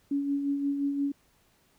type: tone with tremolo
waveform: sine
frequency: 281.7 Hz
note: C#4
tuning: 28 cents sharp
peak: -24 dBFS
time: 0.11-1.12 s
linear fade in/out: 5 ms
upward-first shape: sine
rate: 5.7 Hz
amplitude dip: 45%
effects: pink hiss -66 dBFS RMS until 1.78 s